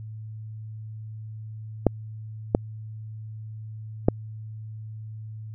clicks, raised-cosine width 2 ms, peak -3 dBFS, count 3, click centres 1.867 / 2.549 / 4.085 s, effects added 109 Hz sine -35 dBFS peak until 5.54 s

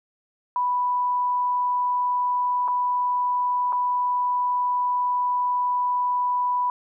sine tone with dropouts, 987.8 Hz, B5, in tune, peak -20 dBFS, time 0.56-6.7 s, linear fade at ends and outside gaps 1 ms, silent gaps 2.679-2.683 / 3.724-3.729 s, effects none

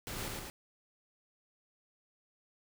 pink noise with echo, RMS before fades -41 dBFS, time 0.07-0.28 s, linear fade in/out 0 ms, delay 110 ms, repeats 2, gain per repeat -2 dB, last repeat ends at 0.5 s, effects none

